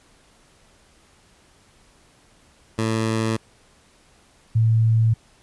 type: tone pair in turn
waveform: 15% pulse / sine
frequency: 111.5 / 112.47 Hz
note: A2 / A2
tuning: +23 / +38 cents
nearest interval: unison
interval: 15 cents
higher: second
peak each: -14 dBFS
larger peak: neither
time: 2.78-3.37 / 4.55-5.14 s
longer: neither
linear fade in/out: 10 ms
effects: pink hiss -56 dBFS RMS until 5.42 s + resampled to 24000 Hz